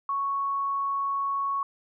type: tone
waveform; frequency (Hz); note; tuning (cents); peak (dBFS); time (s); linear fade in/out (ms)
sine; 1108.7; C#6; 0; -25; 0.09-1.63; 2
effects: none